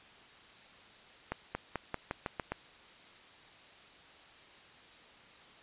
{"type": "accelerating click train", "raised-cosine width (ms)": 0.5, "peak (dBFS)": -19, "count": 8, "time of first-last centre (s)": [1.32, 2.52], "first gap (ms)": 230, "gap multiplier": 0.9, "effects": ["white hiss -56 dBFS RMS until 5.62 s", "resampled to 8000 Hz"]}